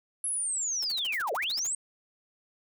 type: linear two-way sweep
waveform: sine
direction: down then up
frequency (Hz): 11030 to 399.7 to 8490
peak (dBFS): -28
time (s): 0.24-1.75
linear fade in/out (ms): 2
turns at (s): 1.33
type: noise bursts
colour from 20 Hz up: white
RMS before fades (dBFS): -42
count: 12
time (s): 0.82-1.671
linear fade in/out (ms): 5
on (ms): 26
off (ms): 49
type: noise with exponential decay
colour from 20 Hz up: violet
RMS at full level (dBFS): -36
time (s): 1.14-1.24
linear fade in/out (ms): 5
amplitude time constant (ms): 20
effects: none